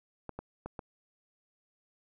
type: clicks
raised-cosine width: 1 ms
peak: -25 dBFS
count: 4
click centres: 0.293 / 0.39 / 0.66 / 0.792 s
effects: none